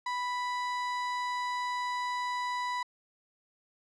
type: tone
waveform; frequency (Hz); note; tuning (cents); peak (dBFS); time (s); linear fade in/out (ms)
35% pulse; 987.8; B5; 0; -29; 0.06-2.83; 5
effects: low-pass 5000 Hz 12 dB/octave